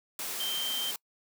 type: tone in noise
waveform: sine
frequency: 3136 Hz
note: G7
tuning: in tune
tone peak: -31 dBFS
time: 0.4-0.91 s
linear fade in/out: 2 ms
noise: white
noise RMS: -36 dBFS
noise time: 0.19-0.96 s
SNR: +2 dB
effects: noise-tail reverb RT60 0.1 s tail -26 dB re dry + high-pass 200 Hz 12 dB/octave